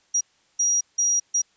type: tone bursts at uneven times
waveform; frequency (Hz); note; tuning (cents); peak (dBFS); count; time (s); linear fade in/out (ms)
sine; 5740; F8; +47; -18; 4; 0.14-0.21 / 0.59-0.81 / 0.98-1.2 / 1.34-1.42; 10
effects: white hiss -63 dBFS RMS until 1.56 s + resampled to 16000 Hz